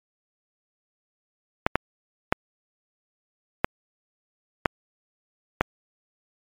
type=clicks; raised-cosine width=0.5 ms; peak=-3 dBFS; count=6; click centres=1.665 / 1.756 / 2.325 / 3.645 / 4.658 / 5.61 s; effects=MP3 96 kbps